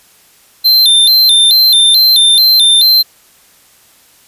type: tone with vibrato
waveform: square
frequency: 3841 Hz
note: B7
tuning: 49 cents flat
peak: -5 dBFS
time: 0.64-3.03 s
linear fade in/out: 20 ms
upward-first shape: square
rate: 2.3 Hz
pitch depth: 120 cents each way
effects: white hiss -46 dBFS RMS until 4.27 s + resampled to 32000 Hz